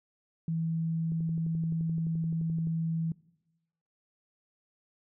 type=tone; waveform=sine; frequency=163.4 Hz; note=E3; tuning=15 cents flat; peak=-28 dBFS; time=0.48-3.12 s; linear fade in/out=2 ms
type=click train; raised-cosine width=3 ms; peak=-33 dBFS; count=19; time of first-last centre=1.12-2.672 s; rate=11.6 Hz
effects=noise-tail reverb RT60 1.0 s tail -22 dB re dry